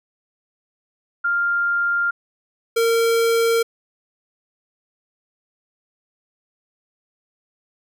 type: tone pair in turn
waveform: sine / square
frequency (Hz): 1398 / 459.6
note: F6 / A#4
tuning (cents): +1 / -25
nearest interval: octave + perfect fifth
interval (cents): 1926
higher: first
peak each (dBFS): -17 / -16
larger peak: second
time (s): 1.24-2.11 / 2.76-3.63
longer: neither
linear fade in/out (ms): 10
effects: none